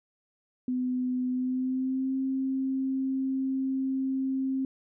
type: tone with pitch glide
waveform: sine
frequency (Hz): 252.3 to 265.5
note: B3 to C4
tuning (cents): +37 to +25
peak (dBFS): -26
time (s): 0.68-4.65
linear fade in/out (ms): 2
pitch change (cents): +88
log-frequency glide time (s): 1.29-2.16
effects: none